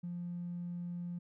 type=tone with tanh clipping; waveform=triangle; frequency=174.61 Hz; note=F3; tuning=in tune; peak=-37 dBFS; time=0.03-1.19 s; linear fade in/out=10 ms; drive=1 dB; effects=none